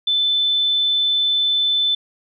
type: tone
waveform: sine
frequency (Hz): 3520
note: A7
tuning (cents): 0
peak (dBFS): -15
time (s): 0.07-1.95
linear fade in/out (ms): 5
effects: none